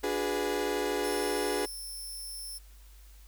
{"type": "chord", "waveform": "35% pulse", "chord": "G# half-diminished seventh", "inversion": "second", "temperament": "equal with one note detuned", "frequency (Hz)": [293.7, 362.4, 415.3, 493.9], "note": ["D4", "F#4", "G#4", "B4"], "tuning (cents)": [0, -36, 0, 0], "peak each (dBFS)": [-35, -34, -30, -34], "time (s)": [0.03, 1.66], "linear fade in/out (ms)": 10}
{"type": "tone", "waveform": "5% pulse", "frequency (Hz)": 5350, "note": "E8", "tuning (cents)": 25, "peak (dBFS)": -33, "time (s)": [1.03, 2.59], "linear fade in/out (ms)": 20}
{"effects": ["added 50 Hz sine -50 dBFS peak until 3.27 s", "white hiss -61 dBFS RMS until 3.27 s"]}